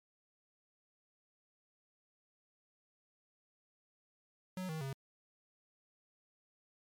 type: tone with pitch steps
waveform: square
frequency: 185 / 158.29 / 135.43 Hz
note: F#3 / D#3 / C#3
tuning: 0 / +30 / -40 cents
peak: -39 dBFS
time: 4.57-4.93 s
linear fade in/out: 2 ms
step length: 120 ms
effects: MP3 96 kbps